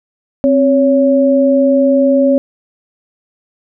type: tone pair together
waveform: sine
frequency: 264.3 / 560 Hz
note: C4 / C#5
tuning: +18 / +18 cents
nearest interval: octave + minor second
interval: 1300 cents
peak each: -10 dBFS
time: 0.44-2.38 s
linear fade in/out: 0 ms
effects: none